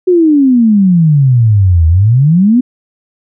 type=exponential two-way sweep; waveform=sine; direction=down then up; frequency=373 to 78.7 to 259.6 Hz; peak=-4 dBFS; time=0.07-2.61 s; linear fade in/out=10 ms; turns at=1.87 s; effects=none